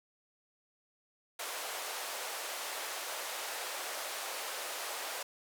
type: band-pass noise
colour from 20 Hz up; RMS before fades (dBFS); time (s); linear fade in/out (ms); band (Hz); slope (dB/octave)
pink; -40; 1.39-5.23; 5; 510 to 15000; 24
effects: none